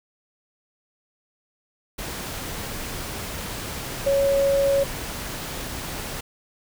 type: tone in noise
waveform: sine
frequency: 554.4 Hz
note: C#5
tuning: in tune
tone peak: -17 dBFS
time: 4.06-4.84 s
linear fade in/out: 10 ms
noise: pink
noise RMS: -32 dBFS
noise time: 1.98-6.21 s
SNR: +12 dB
effects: none